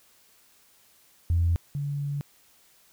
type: tone pair in turn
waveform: sine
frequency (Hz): 85 / 142.95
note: F2 / D3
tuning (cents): -46 / -46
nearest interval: major sixth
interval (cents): 900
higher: second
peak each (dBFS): -19 / -27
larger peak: first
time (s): 1.3-1.56 / 1.75-2.21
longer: second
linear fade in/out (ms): 0
effects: tanh soft clip ceiling -15 dBFS + white hiss -60 dBFS RMS until 2.92 s